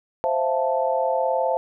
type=chord; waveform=sine; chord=F major seventh; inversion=second; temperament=equal; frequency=523.3 / 659.3 / 698.5 / 880 Hz; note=C5 / E5 / F5 / A5; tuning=0 / 0 / 0 / 0 cents; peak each=-23 / -25 / -28 / -25 dBFS; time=0.24-1.57 s; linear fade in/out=0 ms; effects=none